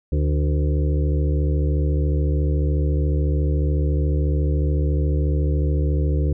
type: harmonic tone with a mistuned harmonic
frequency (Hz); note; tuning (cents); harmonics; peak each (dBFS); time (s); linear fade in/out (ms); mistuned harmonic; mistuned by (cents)
74; D2; +14; 1 / 2 / 4 / 5 / 6 / 7; -18 / -24 / -30 / -32 / -34 / -35; 0.12-6.33; 5; 6; +42
effects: none